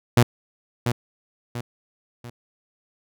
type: tone with echo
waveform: sawtooth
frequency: 120 Hz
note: B2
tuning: 49 cents flat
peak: -8 dBFS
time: 0.17-0.23 s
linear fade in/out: 5 ms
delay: 690 ms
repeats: 3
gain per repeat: -8 dB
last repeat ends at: 2.3 s
effects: none